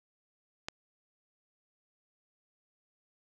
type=click; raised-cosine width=0.2 ms; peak=-18 dBFS; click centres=0.685 s; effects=none